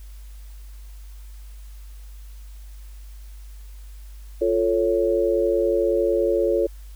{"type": "chord", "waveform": "sine", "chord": "F augmented", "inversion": "none", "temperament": "equal", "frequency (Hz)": [349.2, 440, 554.4], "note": ["F4", "A4", "C#5"], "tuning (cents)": [0, 0, 0], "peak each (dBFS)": -22, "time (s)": [4.41, 6.67], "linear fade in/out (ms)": 10, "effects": ["added 50 Hz sine -37 dBFS peak until 6.95 s", "white hiss -55 dBFS RMS until 6.95 s"]}